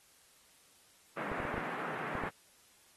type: band-pass noise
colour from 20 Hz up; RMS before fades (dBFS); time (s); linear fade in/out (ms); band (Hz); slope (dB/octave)
white; -40; 1.17-2.29; 2; 150 to 1800; 24
type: clicks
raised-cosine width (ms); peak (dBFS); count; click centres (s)
2; -25; 7; 1.317 / 1.402 / 1.452 / 1.542 / 1.58 / 2.153 / 2.237
effects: white hiss -64 dBFS RMS until 2.96 s + AAC 32 kbps